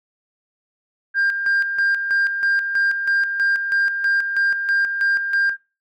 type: tone with tremolo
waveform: sine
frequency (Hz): 1598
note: G6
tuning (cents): +33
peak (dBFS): -13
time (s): 1.14-5.57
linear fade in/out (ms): 50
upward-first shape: square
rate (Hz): 3.1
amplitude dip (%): 60
effects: noise-tail reverb RT60 0.3 s tail -24 dB re dry + tanh soft clip ceiling -13 dBFS